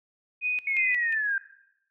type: tone with tremolo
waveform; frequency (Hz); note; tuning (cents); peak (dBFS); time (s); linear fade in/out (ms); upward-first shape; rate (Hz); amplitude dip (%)
sine; 2489; D#7; 0; -24; 0.41-1.15; 50; square; 2.8; 80
type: linear sweep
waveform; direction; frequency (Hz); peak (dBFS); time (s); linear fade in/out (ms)
sine; down; 2217 to 1568; -24; 0.67-1.38; 2
effects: noise-tail reverb RT60 0.8 s tail -17 dB re dry